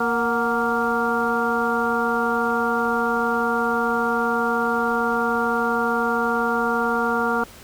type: harmonic tone with a mistuned harmonic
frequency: 233.1 Hz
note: A#3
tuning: in tune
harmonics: 1 / 2 / 3 / 4 / 5 / 6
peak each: -26 / -25 / -28 / -27 / -28 / -24 dBFS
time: 0-7.44 s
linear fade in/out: 5 ms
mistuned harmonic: 3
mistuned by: +79 cents
effects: pink hiss -44 dBFS RMS until 7.63 s